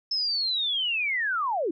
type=linear sweep; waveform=sine; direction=down; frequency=5274 to 293.7 Hz; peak=-24 dBFS; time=0.11-1.71 s; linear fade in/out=5 ms; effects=none